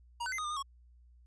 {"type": "tone with pitch steps", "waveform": "square", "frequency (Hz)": [948, 1515, 2073, 1242, 1201, 1228, 1103], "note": ["A#5", "F#6", "C7", "D#6", "D6", "D#6", "C#6"], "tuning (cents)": [29, 40, -17, -3, 38, -23, -9], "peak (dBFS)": -35, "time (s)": [0.2, 0.627], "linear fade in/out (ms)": 10, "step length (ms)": 61, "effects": ["added 60 Hz sine -57 dBFS peak until 1.26 s", "resampled to 22050 Hz"]}